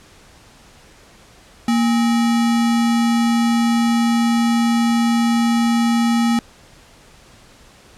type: tone with sample-and-hold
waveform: sine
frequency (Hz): 233.1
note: A#3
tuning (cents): 0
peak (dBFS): -13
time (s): 1.68-6.39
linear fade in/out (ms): 2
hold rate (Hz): 1050
effects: pink hiss -47 dBFS RMS until 7.97 s + low-pass 9000 Hz 12 dB/octave